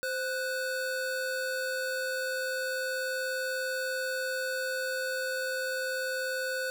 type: tone pair together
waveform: square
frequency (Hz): 520.1 / 1480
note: C5 / F#6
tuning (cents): -10 / 0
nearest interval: octave + tritone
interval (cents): 1810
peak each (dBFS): -34 / -34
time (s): 0.03-6.7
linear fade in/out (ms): 0
effects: none